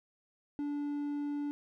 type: tone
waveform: triangle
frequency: 290 Hz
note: D4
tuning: 22 cents flat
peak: -31 dBFS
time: 0.59-1.51 s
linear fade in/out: 0 ms
effects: none